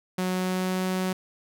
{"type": "tone with pitch glide", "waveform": "sawtooth", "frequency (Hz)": [184, 185.92], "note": ["F#3", "F#3"], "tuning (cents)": [-9, 9], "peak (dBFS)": -21, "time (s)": [0.18, 1.13], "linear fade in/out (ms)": 5, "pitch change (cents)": 18, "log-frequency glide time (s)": [0.28, 0.88], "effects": []}